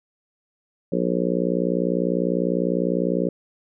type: harmonic tone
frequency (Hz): 60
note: B1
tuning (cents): -49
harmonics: 3 / 4 / 5 / 6 / 7 / 8 / 9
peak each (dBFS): -25 / -28 / -27 / -30 / -27 / -28 / -28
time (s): 0.92-3.29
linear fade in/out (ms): 5
effects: none